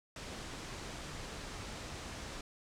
pink low-pass noise, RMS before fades -45 dBFS, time 0.16-2.41 s, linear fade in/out 2 ms, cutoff 8100 Hz, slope 24 dB/octave, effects none

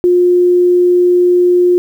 sine tone, 356.1 Hz, F4, 34 cents sharp, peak -6 dBFS, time 0.04-1.78 s, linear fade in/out 0 ms, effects 7-bit

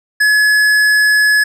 sine tone with tanh clipping, 1700 Hz, G#6, 40 cents sharp, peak -10 dBFS, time 0.2-1.44 s, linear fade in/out 10 ms, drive 14 dB, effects none

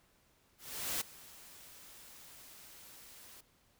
white noise with ADSR envelope, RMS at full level -35 dBFS, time 0.58-3.41 s, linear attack 430 ms, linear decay 8 ms, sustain -20 dB, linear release 7 ms, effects pink hiss -70 dBFS RMS until 3.79 s

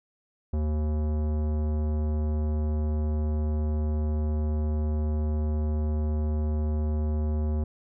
sine tone with tanh clipping, 76.2 Hz, D#2, 36 cents flat, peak -26 dBFS, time 0.53-7.64 s, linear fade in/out 5 ms, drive 17 dB, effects none

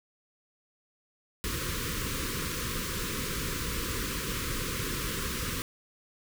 pink band-stop noise, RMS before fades -33 dBFS, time 1.44-5.62 s, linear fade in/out 0 ms, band 530 to 1000 Hz, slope 96 dB/octave, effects none

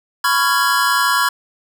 square chord, C# dominant seventh, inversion third, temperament just, 997.9 / 1108.7 / 1385.9 / 1663.1 Hz, B5 / C#6 / E#6 / G#6, +18 / 0 / -14 / +2 cents, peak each -20 dBFS, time 0.24-1.29 s, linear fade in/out 5 ms, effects none

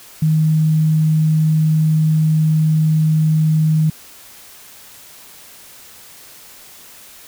sine tone, 156.5 Hz, D#3, 10 cents sharp, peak -11 dBFS, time 0.22-3.9 s, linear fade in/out 5 ms, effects white hiss -41 dBFS RMS until 7.27 s

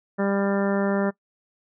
harmonic tone, 198.5 Hz, G3, 22 cents sharp, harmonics 1 / 2 / 3 / 4 / 5 / 6 / 7 / 8 / 9, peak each -23 / -27 / -27 / -35 / -36 / -38 / -35 / -41 / -36 dBFS, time 0.18-1.11 s, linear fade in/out 20 ms, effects noise-tail reverb RT60 0.1 s tail -22 dB re dry

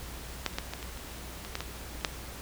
clicks, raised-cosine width 0.2 ms, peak -10 / -29 / -13 / -18 / -23 / -27 / -22 / -14 / -17 / -29 / -8 dBFS, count 11, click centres 0.463 / 0.537 / 0.585 / 0.736 / 0.828 / 0.974 / 1.449 / 1.554 / 1.606 / 2.011 / 2.048 s, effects added 60 Hz sine -44 dBFS peak until 2.41 s + pink hiss -44 dBFS RMS until 2.41 s

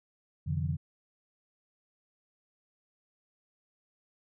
sine tone cluster, 89.4 / 133.1 / 149.4 / 174.6 Hz, F2 / C3 / D3 / F3, +41 / +30 / +30 / 0 cents, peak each -33 / -36 / -32 / -39 dBFS, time 0.46-0.77 s, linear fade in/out 20 ms, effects none

